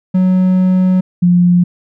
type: tone pair in turn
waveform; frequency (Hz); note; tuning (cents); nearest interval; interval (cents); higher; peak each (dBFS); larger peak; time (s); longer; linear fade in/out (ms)
triangle / sine; 185 / 176.54; F#3 / F3; 0 / +19; minor second; 81; first; -6; neither; 0.14-1.01 / 1.22-1.64; first; 10
effects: none